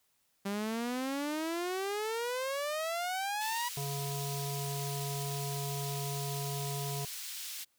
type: exponential sweep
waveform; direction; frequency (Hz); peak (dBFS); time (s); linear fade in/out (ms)
sawtooth; up; 196 to 980; -29; 0.45-3.69; 10
type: high-pass noise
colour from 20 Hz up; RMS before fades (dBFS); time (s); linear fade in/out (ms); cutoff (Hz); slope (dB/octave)
pink; -42; 3.4-7.65; 20; 3400; 12
type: harmonic tone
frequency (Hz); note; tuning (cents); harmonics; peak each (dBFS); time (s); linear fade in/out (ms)
140.6; C#3; +25; 1 / 3 / 5 / 7 / 9; -36 / -43 / -44 / -47 / -59; 3.77-7.05; 2
effects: white hiss -74 dBFS RMS until 7.78 s